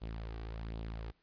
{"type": "tone with flanger", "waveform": "sawtooth", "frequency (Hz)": 55.5, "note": "A1", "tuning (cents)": 16, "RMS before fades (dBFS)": -42, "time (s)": [0.01, 1.12], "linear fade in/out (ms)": 20, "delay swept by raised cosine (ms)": [0.25, 2.65], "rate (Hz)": 1.3, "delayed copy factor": 0.5, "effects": ["pink hiss -75 dBFS RMS until 1.22 s", "resampled to 11025 Hz"]}